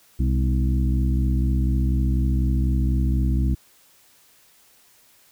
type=harmonic tone with a mistuned harmonic; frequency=64.1 Hz; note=C2; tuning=35 cents flat; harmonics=1 / 2 / 3 / 4 / 5; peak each=-19 / -25 / -29 / -31 / -33 dBFS; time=0.19-3.55 s; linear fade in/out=10 ms; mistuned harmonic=3; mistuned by=+72 cents; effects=white hiss -56 dBFS RMS until 5.31 s